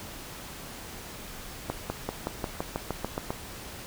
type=accelerating click train; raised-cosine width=1 ms; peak=-15 dBFS; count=11; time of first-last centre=1.7-3.305 s; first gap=200 ms; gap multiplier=0.95; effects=pink hiss -42 dBFS RMS until 3.86 s